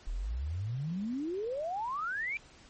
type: exponential sweep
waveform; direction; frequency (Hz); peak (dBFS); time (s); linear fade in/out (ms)
sine; up; 36.52 to 2400; -32; 0.07-2.37; 0
effects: pink hiss -57 dBFS RMS until 2.69 s + MP3 32 kbps